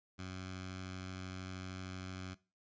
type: tone with notch filter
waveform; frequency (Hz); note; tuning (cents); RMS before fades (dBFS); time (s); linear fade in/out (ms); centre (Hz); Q
10% pulse; 93; F#2; +9; -45; 0.18-2.35; 20; 480; 0.8
effects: noise-tail reverb RT60 0.3 s tail -19 dB re dry + resampled to 16000 Hz